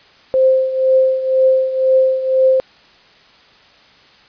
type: tone with tremolo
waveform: sine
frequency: 523.3 Hz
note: C5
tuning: in tune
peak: -7 dBFS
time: 0.34-2.6 s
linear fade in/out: 0 ms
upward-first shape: triangle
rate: 2 Hz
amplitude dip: 75%
effects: white hiss -47 dBFS RMS until 4.28 s + resampled to 11025 Hz